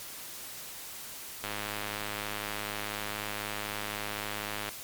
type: click train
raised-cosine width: 0.3 ms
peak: -18 dBFS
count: 339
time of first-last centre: 1.44-4.69 s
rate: 104 Hz
effects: white hiss -43 dBFS RMS until 4.83 s + MP3 96 kbps